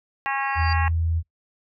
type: harmonic tone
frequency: 273.2 Hz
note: C#4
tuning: 25 cents flat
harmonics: 3 / 4 / 5 / 6 / 7 / 8 / 9 / 10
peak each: -27 / -29 / -38 / -31 / -31 / -41 / -36 / -34 dBFS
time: 0.26-0.88 s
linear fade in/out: 0 ms
type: tone with exponential growth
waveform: sine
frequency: 4699 Hz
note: D8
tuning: in tune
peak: -28 dBFS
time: 0.4-0.73 s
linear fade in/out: 2 ms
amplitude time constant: 70 ms
type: tone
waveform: sine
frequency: 82.41 Hz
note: E2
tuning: in tune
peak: -20 dBFS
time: 0.55-1.23 s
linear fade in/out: 50 ms
effects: noise-tail reverb RT60 0.1 s tail -20 dB re dry